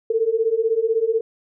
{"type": "beating tone pair", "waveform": "sine", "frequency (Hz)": [440, 456], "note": ["A4", "A#4"], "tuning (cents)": [0, -38], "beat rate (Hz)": 16, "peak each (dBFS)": [-21, -19], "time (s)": [0.1, 1.21], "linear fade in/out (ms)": 5, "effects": []}